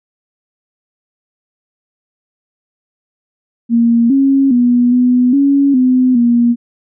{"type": "tone with pitch steps", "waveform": "sine", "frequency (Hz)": [233.4, 272.7, 243.5, 248.4, 279.2, 254.4, 237.8], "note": ["A#3", "C#4", "B3", "B3", "C#4", "C4", "A#3"], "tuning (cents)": [2, -28, -24, 10, 13, -48, 35], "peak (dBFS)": -7, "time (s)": [3.69, 6.56], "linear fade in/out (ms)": 50, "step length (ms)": 410, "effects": []}